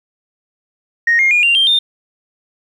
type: tone with pitch steps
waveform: sine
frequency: 1864.7 / 2130 / 2432 / 2778 / 3172 / 3623 Hz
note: A#6 / C7 / D#7 / F7 / G7 / A7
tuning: 0 / +30 / -40 / -10 / +20 / +50 cents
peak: -8 dBFS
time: 1.07-1.79 s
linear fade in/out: 5 ms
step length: 120 ms
effects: tanh soft clip ceiling -5 dBFS + 8-bit